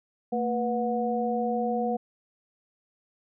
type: tone cluster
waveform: sine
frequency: 226.7 / 487.6 / 728 Hz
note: A#3 / B4 / F#5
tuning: -48 / -22 / -28 cents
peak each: -29 dBFS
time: 0.32-1.97 s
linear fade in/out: 10 ms
effects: none